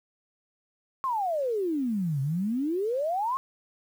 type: exponential two-way sweep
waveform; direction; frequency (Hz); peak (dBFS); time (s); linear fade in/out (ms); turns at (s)
sine; down then up; 1100 to 131.5 to 1100; -25; 1.04-3.37; 0; 2.21
effects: 9-bit